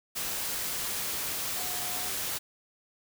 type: tone in noise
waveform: sine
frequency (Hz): 725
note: F#5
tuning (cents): -35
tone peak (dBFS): -43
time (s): 1.55-2.1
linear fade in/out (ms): 20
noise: white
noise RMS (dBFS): -33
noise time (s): 0.15-2.39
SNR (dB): -13
effects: none